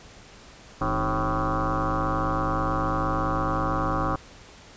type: tone with frequency modulation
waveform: sine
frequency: 542 Hz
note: C#5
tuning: 39 cents flat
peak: -22 dBFS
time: 0.81-4.16 s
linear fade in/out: 5 ms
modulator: 115 Hz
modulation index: 6.7
effects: pink hiss -48 dBFS RMS until 4.76 s + resampled to 16000 Hz